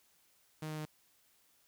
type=tone with pitch steps; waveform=sawtooth; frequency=155.56 / 154.57 / 153.6 Hz; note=D#3 / D#3 / D#3; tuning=0 / -11 / -22 cents; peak=-35 dBFS; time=0.62-0.854 s; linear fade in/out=5 ms; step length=78 ms; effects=white hiss -70 dBFS RMS until 1.67 s